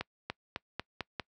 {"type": "accelerating click train", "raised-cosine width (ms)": 0.3, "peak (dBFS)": -18, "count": 6, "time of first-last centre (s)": [0.01, 1.198], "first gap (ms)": 290, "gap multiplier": 0.9, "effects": ["noise-tail reverb RT60 0.1 s tail -25 dB re dry", "high-pass 60 Hz 12 dB/octave"]}